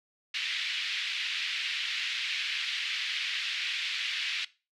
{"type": "band-pass noise", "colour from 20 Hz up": "white", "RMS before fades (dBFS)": -33, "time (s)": [0.34, 4.45], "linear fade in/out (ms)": 5, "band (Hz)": [2000, 3600], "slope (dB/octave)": 24, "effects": ["noise-tail reverb RT60 0.3 s tail -19 dB re dry"]}